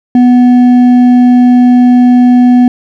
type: tone with hard clipping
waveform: triangle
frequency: 246.9 Hz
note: B3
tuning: in tune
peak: -3 dBFS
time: 0.15-2.68 s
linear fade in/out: 2 ms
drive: 8 dB
effects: none